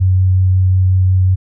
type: tone with vibrato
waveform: sine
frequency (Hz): 93.1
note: F#2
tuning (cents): +11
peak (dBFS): -8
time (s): 0-1.36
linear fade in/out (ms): 20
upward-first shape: triangle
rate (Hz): 5.5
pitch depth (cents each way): 10
effects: none